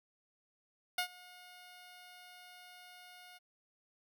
10% pulse tone with ADSR envelope, 720 Hz, F#5, 47 cents flat, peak -22 dBFS, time 0.98-3.39 s, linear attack 5 ms, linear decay 88 ms, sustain -23 dB, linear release 24 ms, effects none

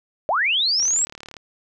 sine linear sweep, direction up, 554.4 to 7902 Hz, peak -17 dBFS, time 0.29-1.05 s, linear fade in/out 0 ms
click train, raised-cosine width 0.2 ms, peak -20 dBFS, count 22, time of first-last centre 0.8-1.368 s, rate 37 Hz
effects none

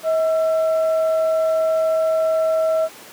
sine tone with frequency modulation, 641 Hz, E5, 49 cents flat, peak -15 dBFS, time 0.03-2.89 s, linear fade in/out 50 ms, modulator 702 Hz, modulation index 0.33, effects pink hiss -40 dBFS RMS until 3.12 s + high-pass 300 Hz 12 dB/octave

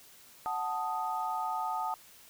sine chord, D# diminished, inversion first, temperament equal, 740 / 880 / 1244.5 Hz, F#5 / A5 / D#6, 0 / 0 / 0 cents, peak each -36 / -34 / -36 dBFS, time 0.46-1.94 s, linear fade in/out 0 ms, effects white hiss -56 dBFS RMS until 2.29 s

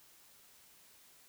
silence, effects white hiss -62 dBFS RMS until 1.28 s

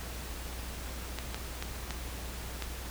clicks, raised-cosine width 0.2 ms, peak -18 dBFS, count 5, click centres 1.187 / 1.345 / 1.625 / 1.907 / 2.623 s, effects added 60 Hz sine -40 dBFS peak until 2.9 s + pink hiss -43 dBFS RMS until 2.9 s

